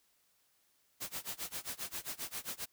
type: noise with tremolo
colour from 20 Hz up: white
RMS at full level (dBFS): -39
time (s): 1-2.66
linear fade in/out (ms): 20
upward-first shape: sine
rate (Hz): 7.5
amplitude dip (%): 95
effects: white hiss -73 dBFS RMS until 2.72 s